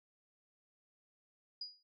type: tone with exponential decay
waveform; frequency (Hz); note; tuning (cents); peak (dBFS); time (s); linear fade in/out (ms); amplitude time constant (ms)
sine; 4900; D#8; -27; -37; 1.61-1.83; 5; 47
effects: MP3 32 kbps